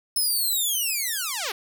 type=linear sweep; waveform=5% pulse; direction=down; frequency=5274 to 357.4 Hz; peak=-15 dBFS; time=0.16-1.52 s; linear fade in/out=5 ms; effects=9-bit